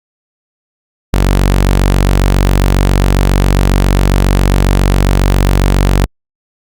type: tone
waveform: sawtooth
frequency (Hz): 47.35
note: F#1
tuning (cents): +41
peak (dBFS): -3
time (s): 1.13-6.06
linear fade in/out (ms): 10
effects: Opus 48 kbps